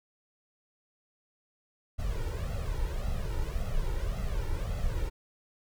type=noise with flanger; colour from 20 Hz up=brown; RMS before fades=-31 dBFS; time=1.98-5.1 s; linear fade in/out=20 ms; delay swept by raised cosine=1.5 to 2.19 ms; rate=1.8 Hz; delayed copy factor=+0.8; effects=none